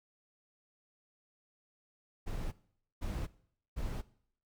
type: noise bursts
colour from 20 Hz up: brown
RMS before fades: -37 dBFS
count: 3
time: 2.26-4.02 s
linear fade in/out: 20 ms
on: 260 ms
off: 490 ms
effects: noise-tail reverb RT60 0.6 s tail -19 dB re dry